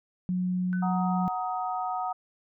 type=tone; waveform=sine; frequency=181.9 Hz; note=F#3; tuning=29 cents flat; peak=-25 dBFS; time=0.29-1.28 s; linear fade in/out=0 ms
type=tone with exponential decay; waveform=sine; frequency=1503 Hz; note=F#6; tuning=27 cents sharp; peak=-35 dBFS; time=0.73-1.1 s; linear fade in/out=0 ms; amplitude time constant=79 ms
type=chord; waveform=sine; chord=D# minor; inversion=first; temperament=equal with one note detuned; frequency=740 / 932.3 / 1256.1 Hz; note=F#5 / A#5 / D#6; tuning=0 / 0 / +16 cents; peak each=-30 / -35 / -34 dBFS; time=0.82-2.13 s; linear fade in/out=10 ms
effects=none